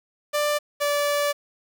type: tone pair in turn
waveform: sawtooth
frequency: 591 / 579.8 Hz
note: D5 / D5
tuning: +11 / -22 cents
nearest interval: unison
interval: 33 cents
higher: first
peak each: -17 dBFS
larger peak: neither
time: 0.33-0.59 / 0.8-1.33 s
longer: second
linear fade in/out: 20 ms
effects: 8-bit